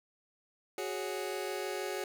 sawtooth chord, F# suspended second, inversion none, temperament just, 370 / 416.2 / 555 Hz, F#4 / G#4 / C#5, 0 / +4 / +2 cents, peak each -34 / -35 / -37 dBFS, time 0.78-2.04 s, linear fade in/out 2 ms, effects none

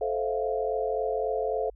sine chord, F major seventh, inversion first, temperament just, 436.5 / 523.8 / 654.8 / 698.5 Hz, A4 / C5 / E5 / F5, -14 / +2 / -12 / 0 cents, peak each -29 / -31 / -34 / -32 dBFS, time 0.01-1.7 s, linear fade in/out 5 ms, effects added 50 Hz sine -49 dBFS peak until 1.75 s

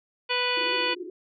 harmonic tone, 493.9 Hz, B4, in tune, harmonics 1 / 2 / 3 / 4 / 5 / 6 / 7 / 9, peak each -31 / -31 / -34 / -34 / -29 / -30 / -35 / -35 dBFS, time 0.29-0.95 s, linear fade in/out 20 ms
white band-pass noise, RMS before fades -37 dBFS, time 0.57-1.1 s, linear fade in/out 2 ms, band 320 to 380 Hz, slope 96 dB/octave
effects none

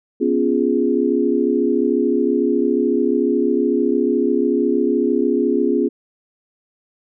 sine chord, C# dominant seventh, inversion third, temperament equal with one note detuned, 246.9 / 280.7 / 349.2 / 415.3 Hz, B3 / C#4 / E#4 / G#4, 0 / +22 / 0 / 0 cents, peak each -20 dBFS, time 0.2-5.89 s, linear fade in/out 20 ms, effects none

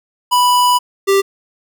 square tone pair in turn, 987 / 392.9 Hz, B5 / G4, -1 / +4 cents, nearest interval octave + major third, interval 1595 cents, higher first, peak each -10 dBFS, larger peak neither, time 0.31-0.79 / 1.07-1.22 s, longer first, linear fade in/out 20 ms, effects none

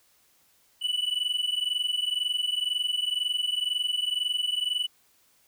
triangle tone pair together, 2956 / 2978 Hz, F#7 / F#7, -2 / +11 cents, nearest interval unison, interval 13 cents, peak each -27 dBFS, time 0.81-4.87 s, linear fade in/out 20 ms, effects white hiss -64 dBFS RMS until 5.47 s

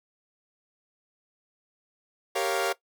sawtooth chord, G half-diminished seventh, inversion none, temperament equal, 392 / 466.2 / 554.4 / 698.5 Hz, G4 / Bb4 / Db5 / F5, 0 / 0 / 0 / 0 cents, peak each -27 dBFS, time 2.35-2.73 s, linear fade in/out 10 ms, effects noise-tail reverb RT60 0.1 s tail -17 dB re dry

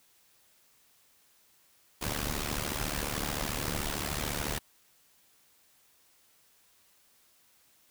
pink noise with amplitude modulation, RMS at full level -30 dBFS, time 2.01-4.59 s, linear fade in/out 10 ms, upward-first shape sine, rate 73.7 Hz, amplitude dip 85%, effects white hiss -65 dBFS RMS until 7.9 s

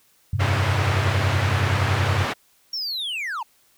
sine chord, F suspended second, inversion none, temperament equal, 87.31 / 98 / 130.81 Hz, F2 / G2 / C3, 0 / 0 / 0 cents, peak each -27 / -21 / -26 dBFS, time 0.33-2.25 s, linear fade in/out 5 ms
white band-pass noise, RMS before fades -26 dBFS, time 0.39-2.34 s, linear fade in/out 20 ms, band 120 to 1900 Hz, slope 12 dB/octave
triangle linear sweep, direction down, 5588 to 830.6 Hz, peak -24 dBFS, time 2.73-3.43 s, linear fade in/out 5 ms
effects white hiss -60 dBFS RMS until 3.77 s

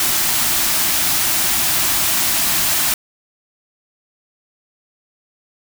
white band-stop noise, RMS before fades -17 dBFS, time 0-2.94 s, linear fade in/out 2 ms, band 390 to 590 Hz, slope 96 dB/octave, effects none

